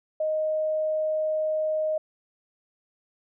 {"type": "tone", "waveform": "sine", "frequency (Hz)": 622.3, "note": "D#5", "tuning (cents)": 0, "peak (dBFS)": -23, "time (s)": [0.2, 1.98], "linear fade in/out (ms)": 5, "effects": []}